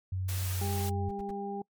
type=tone with pitch glide; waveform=sine; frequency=93.4 to 92.7 Hz; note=F#2 to F#2; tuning=+17 to +4 cents; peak=-30 dBFS; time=0.12-1.09 s; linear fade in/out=5 ms; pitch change=-13 cents; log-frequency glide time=0.38-0.49 s
type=noise; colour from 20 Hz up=white; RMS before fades=-40 dBFS; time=0.28-0.9 s; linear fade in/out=10 ms
type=harmonic tone; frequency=200.1 Hz; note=G3; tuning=36 cents sharp; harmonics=1 / 2 / 4; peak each=-38 / -38 / -38 dBFS; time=0.61-1.62 s; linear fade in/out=5 ms
type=noise bursts; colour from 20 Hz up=brown; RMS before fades=-44 dBFS; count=3; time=1.09-1.309 s; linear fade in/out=2 ms; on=21 ms; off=78 ms
effects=noise-tail reverb RT60 0.1 s tail -25 dB re dry + MP3 96 kbps